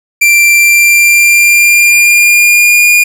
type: tone with pitch glide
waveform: 45% pulse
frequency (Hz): 2359 to 2427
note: D7 to D#7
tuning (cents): +7 to -44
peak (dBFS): -3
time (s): 0.21-3.04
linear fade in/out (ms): 10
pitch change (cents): +49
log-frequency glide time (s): 0.53-2.9
effects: none